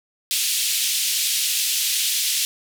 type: band-pass noise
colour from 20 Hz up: pink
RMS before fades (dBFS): -22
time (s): 0.31-2.45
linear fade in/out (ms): 0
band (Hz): 2900 to 15000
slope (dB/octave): 24
effects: none